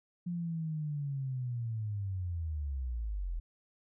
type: linear sweep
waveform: sine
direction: down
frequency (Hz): 176.8 to 39.31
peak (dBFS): -33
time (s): 0.26-3.4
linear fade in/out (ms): 10
effects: none